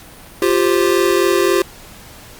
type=chord; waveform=square; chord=F suspended second; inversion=none; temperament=just; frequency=349.2 / 392.9 / 523.8 Hz; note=F4 / G4 / C5; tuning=0 / +4 / +2 cents; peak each=-16 / -16 / -22 dBFS; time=0.42-1.62 s; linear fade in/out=2 ms; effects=pink hiss -39 dBFS RMS until 2.39 s + Opus 48 kbps